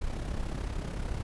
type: noise with amplitude modulation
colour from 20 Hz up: brown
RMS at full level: -31 dBFS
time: 0.01-1.23 s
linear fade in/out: 10 ms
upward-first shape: sine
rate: 33.6 Hz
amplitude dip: 60%
effects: resampled to 24000 Hz